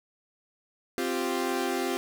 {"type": "chord", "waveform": "sawtooth", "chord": "C suspended fourth", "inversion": "none", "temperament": "equal", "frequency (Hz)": [261.6, 349.2, 392], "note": ["C4", "F4", "G4"], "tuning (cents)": [0, 0, 0], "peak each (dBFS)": [-28, -27, -28], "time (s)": [0.98, 1.97], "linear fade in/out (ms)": 0, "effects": []}